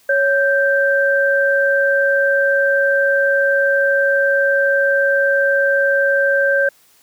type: tone pair together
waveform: sine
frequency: 555.7 / 1568 Hz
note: C#5 / G6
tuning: +4 / 0 cents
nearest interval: octave + tritone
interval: 1796 cents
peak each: -15 dBFS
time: 0.09-6.69 s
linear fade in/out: 5 ms
effects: white hiss -53 dBFS RMS until 7.02 s + high-pass 60 Hz 12 dB/octave